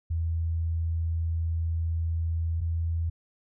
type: tone pair in turn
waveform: sine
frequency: 82.41 / 82.88 Hz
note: E2 / E2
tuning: 0 / +10 cents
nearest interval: unison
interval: 10 cents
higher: second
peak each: -25 dBFS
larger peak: neither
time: 0.1-2.61 / 2.61-3.1 s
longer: first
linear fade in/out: 10 ms
effects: none